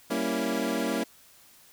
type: chord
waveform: 25% pulse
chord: G diminished seventh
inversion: none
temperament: equal with one note detuned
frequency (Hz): 195.09 / 233.1 / 277.2 / 329.6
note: G3 / Bb3 / Db4 / Fb4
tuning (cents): -8 / 0 / 0 / 0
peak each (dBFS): -31 / -27 / -28 / -29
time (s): 0.1-1.04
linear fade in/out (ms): 10
effects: white hiss -56 dBFS RMS until 1.72 s